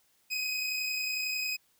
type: tone pair together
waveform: 25% pulse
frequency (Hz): 2513 / 2544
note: D#7 / D#7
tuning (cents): +17 / +38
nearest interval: unison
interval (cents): 21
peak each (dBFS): -27 / -37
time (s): 0.3-1.57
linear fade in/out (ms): 20
effects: white hiss -69 dBFS RMS until 1.79 s